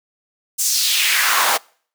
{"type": "noise with high-pass filter sweep", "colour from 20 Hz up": "pink", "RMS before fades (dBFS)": -17, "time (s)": [0.58, 1.58], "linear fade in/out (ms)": 20, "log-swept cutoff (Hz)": [7500, 700], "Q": 2.1, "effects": ["noise-tail reverb RT60 0.5 s tail -26 dB re dry"]}